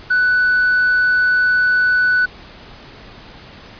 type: tone with tanh clipping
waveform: triangle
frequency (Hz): 1489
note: F#6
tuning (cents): +11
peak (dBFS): -12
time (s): 0.1-2.26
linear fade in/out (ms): 10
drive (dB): 6
effects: pink hiss -39 dBFS RMS until 3.79 s + resampled to 11025 Hz